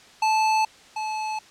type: tone pair in turn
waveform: square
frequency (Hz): 873 / 864.5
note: A5 / A5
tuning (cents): -14 / -31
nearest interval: unison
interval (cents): 17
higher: first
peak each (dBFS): -19 / -27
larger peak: first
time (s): 0.22-0.65 / 0.96-1.39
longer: neither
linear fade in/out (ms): 5
effects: white hiss -50 dBFS RMS until 1.5 s + low-pass 6000 Hz 12 dB/octave